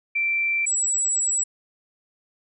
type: tone pair in turn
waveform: sine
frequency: 2346 / 7803 Hz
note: D7 / B8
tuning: -2 / -22 cents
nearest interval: octave + major sixth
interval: 2080 cents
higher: second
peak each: -20 dBFS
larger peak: neither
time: 0.15-0.66 / 0.66-1.44 s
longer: second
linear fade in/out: 10 ms
effects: none